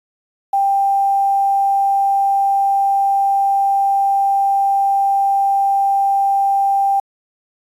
sine tone with quantisation, 790 Hz, G5, 13 cents sharp, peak -12 dBFS, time 0.53-7 s, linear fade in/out 5 ms, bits 7, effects resampled to 32000 Hz

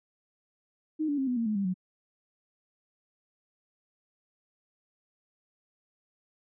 sine tone with pitch steps, 311.1 / 288.6 / 267.7 / 248.4 / 230.4 / 213.7 / 198.26 / 183.92 Hz, D#4 / D4 / C4 / B3 / A#3 / G#3 / G3 / F#3, 0 / -30 / +40 / +10 / -20 / +50 / +20 / -10 cents, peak -26 dBFS, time 0.99-1.742 s, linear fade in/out 20 ms, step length 94 ms, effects none

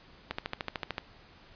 click train, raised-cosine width 0.3 ms, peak -16 dBFS, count 10, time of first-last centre 0.31-0.982 s, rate 13.4 Hz, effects pink hiss -56 dBFS RMS until 1.55 s + resampled to 11025 Hz

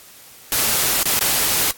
white noise with dropouts, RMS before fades -18 dBFS, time 0.52-1.71 s, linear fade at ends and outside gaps 1 ms, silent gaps 1.031-1.055 / 1.192-1.21 s, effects white hiss -44 dBFS RMS until 1.77 s + AAC 64 kbps

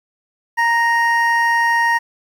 triangle tone pair together, 932.3 / 1864.6 Hz, A#5 / A#6, 0 / 0 cents, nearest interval octave, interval 1200 cents, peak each -14 dBFS, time 0.57-1.99 s, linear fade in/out 20 ms, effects 8-bit

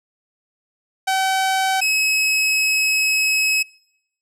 sawtooth tone pair in turn, 764 / 2564 Hz, G5 / E7, -45 / -49 cents, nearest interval octave + major sixth, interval 2096 cents, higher second, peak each -13 dBFS, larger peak neither, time 1.07-1.81 / 1.81-3.63 s, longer second, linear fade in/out 10 ms, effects noise-tail reverb RT60 0.8 s tail -26 dB re dry + low-pass 12000 Hz 12 dB/octave

